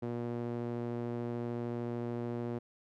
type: tone with band-pass filter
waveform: sawtooth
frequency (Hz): 119.1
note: A#2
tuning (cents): +38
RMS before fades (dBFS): -37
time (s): 0.02-2.59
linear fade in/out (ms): 10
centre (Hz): 350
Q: 1.1
effects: none